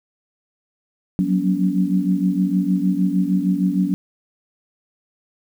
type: tone cluster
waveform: sine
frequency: 182.4 / 188.9 / 241.1 / 283.2 Hz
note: F#3 / F#3 / B3 / C#4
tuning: -24 / +36 / -41 / +37 cents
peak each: -20 / -20 / -28 / -22 dBFS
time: 1.19-3.94 s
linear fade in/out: 0 ms
effects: 8-bit